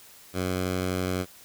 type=tone; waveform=10% pulse; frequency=91.9 Hz; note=F#2; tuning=11 cents flat; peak=-18 dBFS; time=0.33-1.26 s; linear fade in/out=50 ms; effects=white hiss -51 dBFS RMS until 1.44 s